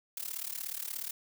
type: noise with amplitude modulation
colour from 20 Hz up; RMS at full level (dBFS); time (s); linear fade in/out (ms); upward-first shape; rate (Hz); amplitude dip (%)
blue; -35; 0.17-1.11; 2; sine; 36.8; 90
effects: none